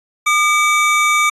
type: tone pair together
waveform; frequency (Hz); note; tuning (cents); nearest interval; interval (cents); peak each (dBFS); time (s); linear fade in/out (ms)
square; 1211.7 / 2289; D#6 / D7; -46 / -45; major seventh; 1101; -15; 0.26-1.3; 10
effects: resampled to 24000 Hz